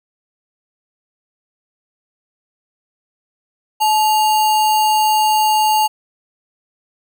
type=tone with sample-and-hold; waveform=sine; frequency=861 Hz; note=A5; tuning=38 cents flat; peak=-11 dBFS; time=3.8-5.88 s; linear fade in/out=20 ms; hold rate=3675 Hz; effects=none